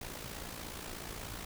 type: noise with amplitude modulation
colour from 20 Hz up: pink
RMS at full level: -41 dBFS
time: 0.01-1.45 s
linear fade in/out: 5 ms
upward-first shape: sine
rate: 56.6 Hz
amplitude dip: 60%
effects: none